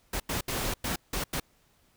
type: noise bursts at uneven times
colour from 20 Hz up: pink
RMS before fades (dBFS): -31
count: 6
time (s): 0.13-0.2 / 0.29-0.41 / 0.48-0.74 / 0.84-0.96 / 1.13-1.24 / 1.33-1.4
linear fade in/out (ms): 5
effects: pink hiss -66 dBFS RMS until 1.96 s